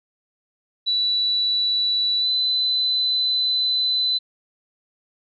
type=tone with pitch glide; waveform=sine; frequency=3948 to 4017 Hz; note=B7 to B7; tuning=-1 to +29 cents; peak=-18 dBFS; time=0.86-4.19 s; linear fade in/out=20 ms; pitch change=+30 cents; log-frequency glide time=2.19-2.28 s; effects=none